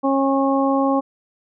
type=harmonic tone; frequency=272.6 Hz; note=C#4; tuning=29 cents flat; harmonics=1 / 2 / 3 / 4; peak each=-18 / -21 / -23 / -24 dBFS; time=0.03-1.01 s; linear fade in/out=20 ms; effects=none